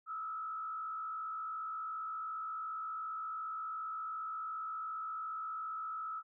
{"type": "tone with frequency modulation", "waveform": "sine", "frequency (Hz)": 1300, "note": "E6", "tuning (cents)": -24, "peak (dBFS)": -38, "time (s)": [0.06, 6.23], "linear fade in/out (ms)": 50, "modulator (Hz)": 57.3, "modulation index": 0.67, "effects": []}